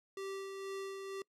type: tone with tremolo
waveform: square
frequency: 389.5 Hz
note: G4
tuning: 11 cents flat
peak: -40 dBFS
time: 0.17-1.22 s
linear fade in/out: 2 ms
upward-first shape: sine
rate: 2.1 Hz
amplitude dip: 35%
effects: noise-tail reverb RT60 0.1 s tail -24 dB re dry + low-pass 10000 Hz 12 dB/octave